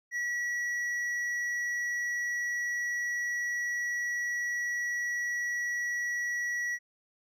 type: tone with hard clipping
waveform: sine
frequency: 1932 Hz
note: B6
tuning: 39 cents flat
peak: -31 dBFS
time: 0.11-6.79 s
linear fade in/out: 50 ms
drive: 5 dB
effects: none